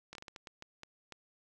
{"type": "slowing click train", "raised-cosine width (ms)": 0.2, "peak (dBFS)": -29, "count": 10, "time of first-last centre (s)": [0.13, 1.123], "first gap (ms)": 22, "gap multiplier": 1.38, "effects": []}